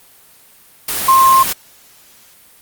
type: tone in noise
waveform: sine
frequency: 1059 Hz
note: C6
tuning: 21 cents sharp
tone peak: -6 dBFS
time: 1.08-1.43 s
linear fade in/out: 5 ms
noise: white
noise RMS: -19 dBFS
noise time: 0.88-1.53 s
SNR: +10 dB
effects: white hiss -46 dBFS RMS until 2.61 s + Opus 32 kbps